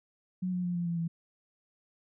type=tone with pitch steps; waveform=sine; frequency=183.4 / 179.94 / 176.54 / 173.21 / 169.94 / 166.73 Hz; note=F#3 / F#3 / F3 / F3 / F3 / E3; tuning=-15 / -48 / +19 / -14 / -47 / +20 cents; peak=-29 dBFS; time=0.42-1.08 s; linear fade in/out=10 ms; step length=110 ms; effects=none